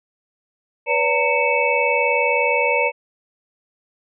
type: tone cluster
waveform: sine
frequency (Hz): 492.5 / 572 / 915 / 2236 / 2619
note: B4 / D5 / A#5 / C#7 / E7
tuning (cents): -5 / -46 / -32 / +14 / -12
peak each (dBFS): -22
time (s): 0.86-2.92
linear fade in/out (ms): 50
effects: none